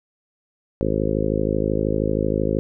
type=harmonic tone; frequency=52.9 Hz; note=G#1; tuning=33 cents sharp; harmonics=1 / 2 / 3 / 4 / 5 / 6 / 7 / 8 / 9 / 10; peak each=-28 / -28 / -28 / -28 / -28 / -28 / -28 / -28 / -28 / -28 dBFS; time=0.81-2.59 s; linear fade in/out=0 ms; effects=none